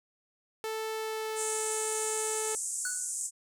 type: tone with pitch glide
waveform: sawtooth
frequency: 440 to 436 Hz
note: A4 to A4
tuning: 0 to -16 cents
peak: -29 dBFS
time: 0.64-2.55 s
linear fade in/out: 0 ms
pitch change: -16 cents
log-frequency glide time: 0.92-1.56 s
type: band-pass noise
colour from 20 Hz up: pink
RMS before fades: -35 dBFS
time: 1.35-3.31 s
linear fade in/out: 50 ms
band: 7000 to 9100 Hz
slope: 48 dB/octave
type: tone with exponential decay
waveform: square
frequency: 1480 Hz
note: F#6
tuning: in tune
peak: -32 dBFS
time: 2.85-3.12 s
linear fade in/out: 2 ms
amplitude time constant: 57 ms
effects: none